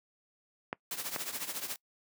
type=clicks; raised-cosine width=0.5 ms; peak=-18 dBFS; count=2; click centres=0.729 / 1.162 s
type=noise with tremolo; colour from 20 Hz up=white; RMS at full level=-35 dBFS; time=0.91-1.76 s; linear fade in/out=2 ms; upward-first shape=triangle; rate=14 Hz; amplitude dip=80%
effects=noise-tail reverb RT60 0.1 s tail -24 dB re dry + high-pass 150 Hz 12 dB/octave